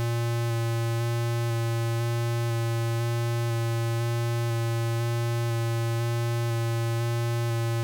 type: tone with vibrato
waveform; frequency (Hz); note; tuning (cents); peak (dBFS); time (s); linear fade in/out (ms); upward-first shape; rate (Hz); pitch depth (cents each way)
square; 116.54; A#2; 0; -25; 0-7.83; 0; square; 1; 12
effects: none